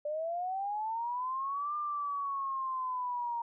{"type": "linear two-way sweep", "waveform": "sine", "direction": "up then down", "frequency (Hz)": [585, 1200, 932], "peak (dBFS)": -32, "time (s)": [0.05, 3.42], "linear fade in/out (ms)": 5, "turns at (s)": 1.76, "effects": []}